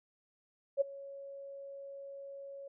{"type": "tone with ADSR envelope", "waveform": "sine", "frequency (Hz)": 554.4, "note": "C#5", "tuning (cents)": 0, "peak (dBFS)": -23, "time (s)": [0.77, 2.68], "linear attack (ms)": 40, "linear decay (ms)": 13, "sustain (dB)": -21, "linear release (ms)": 5, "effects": []}